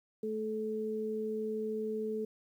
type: tone pair together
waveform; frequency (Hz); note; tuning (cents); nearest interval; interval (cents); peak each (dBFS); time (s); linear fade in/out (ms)
sine; 217.9 / 433.5; A3 / A4; -17 / -26; octave; 1191; -38 / -34; 0.23-2.25; 5
effects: 11-bit